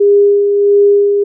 sine tone with tremolo, 405.6 Hz, G#4, 41 cents flat, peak -4 dBFS, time 0-1.24 s, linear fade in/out 10 ms, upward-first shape sine, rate 1.5 Hz, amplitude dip 40%, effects none

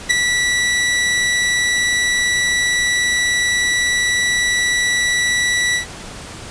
sawtooth tone with ADSR envelope, 1955 Hz, B6, 18 cents flat, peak -4 dBFS, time 0.09-5.86 s, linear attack 20 ms, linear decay 4 ms, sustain -7 dB, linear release 110 ms, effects pink hiss -33 dBFS RMS until 6.5 s + resampled to 22050 Hz

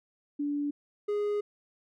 sine / triangle tone pair in turn, 289.6 / 413.9 Hz, D4 / G#4, -24 / -6 cents, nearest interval tritone, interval 618 cents, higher second, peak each -28 / -25 dBFS, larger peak second, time 0.39-0.71 / 1.08-1.41 s, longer second, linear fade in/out 10 ms, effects none

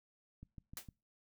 click train, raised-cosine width 5 ms, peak -38 dBFS, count 4, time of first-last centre 0.43-0.887 s, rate 6.56 Hz
white noise with exponential decay, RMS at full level -41 dBFS, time 0.77-0.89 s, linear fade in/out 1 ms, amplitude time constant 25 ms
effects noise-tail reverb RT60 0.3 s tail -24 dB re dry

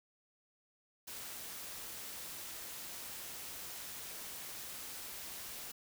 white noise with amplitude modulation, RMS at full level -45 dBFS, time 1.07-5.72 s, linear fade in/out 10 ms, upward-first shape sine, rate 194 Hz, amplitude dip 25%, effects none

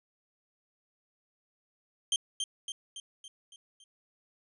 sawtooth tone with echo, 3160 Hz, G7, 13 cents sharp, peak -22 dBFS, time 2.12-2.16 s, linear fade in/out 2 ms, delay 280 ms, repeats 6, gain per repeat -5 dB, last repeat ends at 3.84 s, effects resampled to 24000 Hz

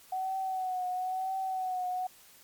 sine tone with vibrato, 747 Hz, F#5, 16 cents sharp, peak -30 dBFS, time 0.12-2.07 s, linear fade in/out 5 ms, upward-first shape triangle, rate 1 Hz, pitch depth 48 cents each way, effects white hiss -57 dBFS RMS until 2.43 s + MP3 96 kbps

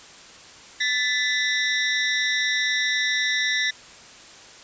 25% pulse ring-modulated tone, 1875 Hz, A#6, 10 cents sharp, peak -14 dBFS, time 0.8-3.71 s, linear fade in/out 10 ms, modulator 126 Hz, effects white hiss -45 dBFS RMS until 4.63 s + resampled to 16000 Hz

